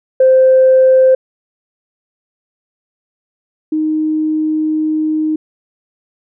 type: tone pair in turn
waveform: sine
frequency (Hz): 521 / 310.6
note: C5 / D#4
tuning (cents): -7 / -3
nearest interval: major sixth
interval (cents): 896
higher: first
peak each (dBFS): -4 / -12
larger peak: first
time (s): 0.2-1.15 / 3.72-5.36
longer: second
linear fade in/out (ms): 5
effects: tanh soft clip ceiling -1 dBFS